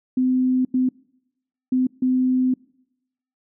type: tone bursts at uneven times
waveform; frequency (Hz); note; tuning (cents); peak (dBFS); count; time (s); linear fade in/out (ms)
sine; 255.8; C4; -39; -16; 4; 0.17-0.65 / 0.74-0.89 / 1.72-1.87 / 2.02-2.54; 5
effects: noise-tail reverb RT60 0.9 s tail -25 dB re dry